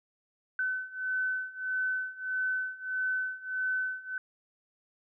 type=beating tone pair; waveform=sine; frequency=1515 / 1516.6 Hz; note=F#6 / F#6; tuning=+40 / +42 cents; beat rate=1.6 Hz; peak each=-34 / -32 dBFS; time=0.59-4.18 s; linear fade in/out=2 ms; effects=none